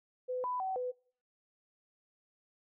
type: tone with pitch steps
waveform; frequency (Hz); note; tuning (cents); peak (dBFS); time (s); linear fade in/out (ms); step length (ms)
sine; 504 / 996 / 759 / 499.8; B4 / B5 / F#5 / B4; +35 / +14 / +44 / +21; -33; 0.28-0.92; 20; 160
effects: noise-tail reverb RT60 0.5 s tail -24 dB re dry